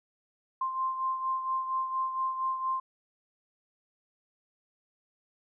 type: beating tone pair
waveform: sine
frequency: 1048 / 1052.3 Hz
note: C6 / C6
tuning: +2 / +10 cents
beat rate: 4.3 Hz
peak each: -29 / -37 dBFS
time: 0.61-2.8 s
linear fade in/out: 5 ms
effects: none